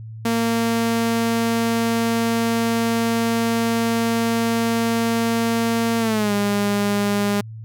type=tone with pitch glide; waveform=sawtooth; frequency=230 to 203.7 Hz; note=A#3 to G#3; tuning=-23 to -33 cents; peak=-14 dBFS; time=0.25-7.41 s; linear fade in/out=5 ms; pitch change=-210 cents; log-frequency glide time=5.99-6.33 s; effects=added 111 Hz sine -32 dBFS peak until 7.64 s